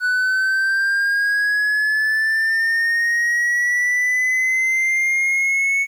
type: linear sweep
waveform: triangle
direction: up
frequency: 1480 to 2217 Hz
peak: -14 dBFS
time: 0-5.87 s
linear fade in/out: 50 ms
effects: 9-bit